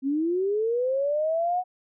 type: linear sweep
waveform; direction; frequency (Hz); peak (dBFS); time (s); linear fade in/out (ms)
sine; up; 261.8 to 740; -22; 0.02-1.64; 50
effects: none